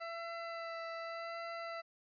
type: tone with vibrato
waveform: 20% pulse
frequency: 668 Hz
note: E5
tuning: 23 cents sharp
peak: -36 dBFS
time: 0-1.82 s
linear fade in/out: 20 ms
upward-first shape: sine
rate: 0.85 Hz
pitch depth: 14 cents each way
effects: resampled to 11025 Hz